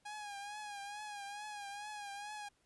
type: tone with vibrato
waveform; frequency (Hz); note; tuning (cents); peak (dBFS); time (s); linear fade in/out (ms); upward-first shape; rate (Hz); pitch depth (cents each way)
sawtooth; 823; G#5; -16; -40; 0.05-2.49; 10; triangle; 2.3; 63
effects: pink hiss -75 dBFS RMS until 2.65 s + resampled to 24000 Hz